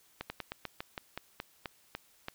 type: slowing click train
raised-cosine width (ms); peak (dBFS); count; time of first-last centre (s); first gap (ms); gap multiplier
0.3; -21; 12; 0.21-2.284; 90; 1.14
effects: white hiss -65 dBFS RMS until 2.34 s